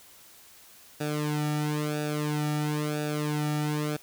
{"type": "tone with flanger", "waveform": "sawtooth", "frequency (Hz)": 150, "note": "D3", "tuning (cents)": 37, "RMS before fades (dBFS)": -29, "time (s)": [1, 3.97], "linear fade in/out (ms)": 10, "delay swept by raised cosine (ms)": [0.95, 1.95], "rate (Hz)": 0.99, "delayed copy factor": -0.95, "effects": ["white hiss -53 dBFS RMS until 4.02 s"]}